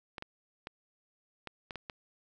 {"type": "clicks", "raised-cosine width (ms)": 0.3, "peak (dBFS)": -24, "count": 7, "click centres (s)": [0.182, 0.224, 0.671, 1.473, 1.708, 1.757, 1.898], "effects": []}